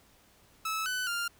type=tone with pitch steps; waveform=sawtooth; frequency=1303 / 1500 / 1398 Hz; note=E6 / F#6 / F6; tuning=-20 / +23 / +1 cents; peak=-27 dBFS; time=0.65-1.28 s; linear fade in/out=5 ms; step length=210 ms; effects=pink hiss -62 dBFS RMS until 1.39 s